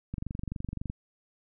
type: click train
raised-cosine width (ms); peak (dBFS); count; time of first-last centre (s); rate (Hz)
5; -22; 19; 0.14-0.899; 23.7
effects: none